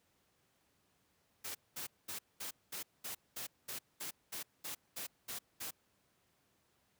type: noise bursts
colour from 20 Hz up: white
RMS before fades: -43 dBFS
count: 14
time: 1.44-5.71 s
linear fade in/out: 10 ms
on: 110 ms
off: 210 ms
effects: pink hiss -75 dBFS RMS until 6.99 s + high-pass 80 Hz 12 dB/octave

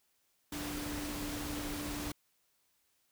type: tone in noise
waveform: sine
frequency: 293.7 Hz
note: D4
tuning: in tune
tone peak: -40 dBFS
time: 0.52-2.12 s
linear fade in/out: 5 ms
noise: pink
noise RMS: -41 dBFS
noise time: 0.52-2.12 s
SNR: -2 dB
effects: white hiss -75 dBFS RMS until 3.11 s

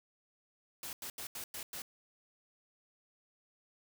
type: noise bursts at uneven times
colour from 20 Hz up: white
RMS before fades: -43 dBFS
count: 6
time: 0.83-0.93 / 1.02-1.1 / 1.18-1.27 / 1.35-1.44 / 1.54-1.63 / 1.73-1.82 s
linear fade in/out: 2 ms
effects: none

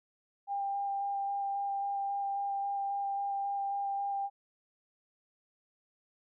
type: tone with vibrato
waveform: sine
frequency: 797 Hz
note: G5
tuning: 28 cents sharp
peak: -31 dBFS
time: 0.47-4.3 s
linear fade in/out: 50 ms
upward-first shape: square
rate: 3.7 Hz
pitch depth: 8 cents each way
effects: none

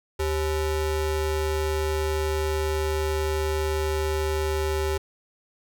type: ring-modulated tone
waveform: square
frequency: 233.1 Hz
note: A#3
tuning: in tune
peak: -21 dBFS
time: 0.19-4.98 s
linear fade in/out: 10 ms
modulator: 159 Hz
effects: none

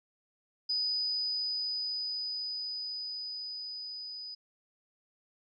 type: tone with level ramp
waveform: sine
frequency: 4978 Hz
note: D#8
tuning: in tune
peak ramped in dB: -28 to -40 dBFS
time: 0.69-4.35 s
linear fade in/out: 10 ms
effects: none

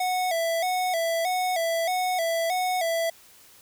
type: tone with vibrato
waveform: square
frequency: 698.5 Hz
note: F5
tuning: in tune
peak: -24 dBFS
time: 0-3.1 s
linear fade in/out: 5 ms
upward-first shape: square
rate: 1.6 Hz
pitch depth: 89 cents each way
effects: white hiss -53 dBFS RMS until 3.61 s

